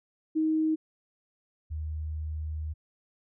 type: tone pair in turn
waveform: sine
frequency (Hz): 314.7 / 77.46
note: D#4 / D#2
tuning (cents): +20 / -7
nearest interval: 2 octaves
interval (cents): 2427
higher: first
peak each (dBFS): -23 / -31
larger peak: first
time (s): 0.35-0.76 / 1.7-2.74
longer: second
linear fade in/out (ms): 20
effects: none